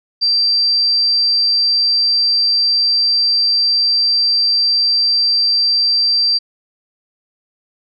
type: tone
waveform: sine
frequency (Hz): 4699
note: D8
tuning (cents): 0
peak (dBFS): -11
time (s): 0.21-6.39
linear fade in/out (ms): 20
effects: none